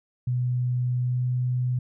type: tone with pitch glide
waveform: sine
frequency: 124.3 to 125.24 Hz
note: B2 to B2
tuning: +12 to +25 cents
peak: -22 dBFS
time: 0.27-1.79 s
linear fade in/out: 5 ms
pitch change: +13 cents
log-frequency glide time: 1.01-1.24 s
effects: none